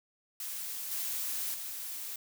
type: noise with level steps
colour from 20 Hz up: blue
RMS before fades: -39 / -35 / -40 dBFS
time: 0.4-2.16 s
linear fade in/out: 2 ms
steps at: 0.91 / 1.54 s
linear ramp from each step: 5 ms
effects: none